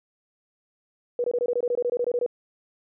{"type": "tone bursts", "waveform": "sine", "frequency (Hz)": 485.7, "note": "B4", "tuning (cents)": -29, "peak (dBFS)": -21, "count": 15, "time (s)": [1.19, 2.263], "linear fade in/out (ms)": 2, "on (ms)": 51, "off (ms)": 22, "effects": []}